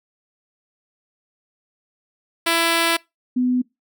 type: tone pair in turn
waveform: 5% pulse / sine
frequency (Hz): 333.6 / 250.3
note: E4 / B3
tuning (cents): +21 / +23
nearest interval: perfect fourth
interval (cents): 498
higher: first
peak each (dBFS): -5 / -16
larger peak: first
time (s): 2.46-2.97 / 3.36-3.62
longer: first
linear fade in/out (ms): 10
effects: noise-tail reverb RT60 0.2 s tail -23 dB re dry